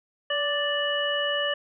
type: harmonic tone with a mistuned harmonic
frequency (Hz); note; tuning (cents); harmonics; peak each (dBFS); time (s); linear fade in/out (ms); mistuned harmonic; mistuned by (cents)
587.3; D5; 0; 1 / 2 / 3 / 5; -28 / -34 / -29 / -28; 0.3-1.54; 5; 1; -30
effects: none